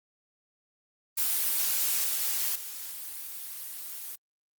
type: noise with level steps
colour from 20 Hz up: blue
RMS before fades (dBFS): -27 / -29 / -39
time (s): 1.17-4.16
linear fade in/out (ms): 10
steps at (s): 2.04 / 2.55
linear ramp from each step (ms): 5
effects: Opus 32 kbps